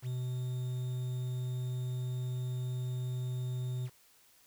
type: tone with quantisation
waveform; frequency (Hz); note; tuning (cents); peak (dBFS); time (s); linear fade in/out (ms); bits
triangle; 126; B2; +35; -31; 0.02-3.9; 50; 9
effects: white hiss -64 dBFS RMS until 4.46 s